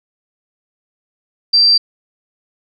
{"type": "tone", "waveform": "sine", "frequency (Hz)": 4699, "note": "D8", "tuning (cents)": 0, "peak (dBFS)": -7, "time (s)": [1.53, 1.78], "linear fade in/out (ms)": 10, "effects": []}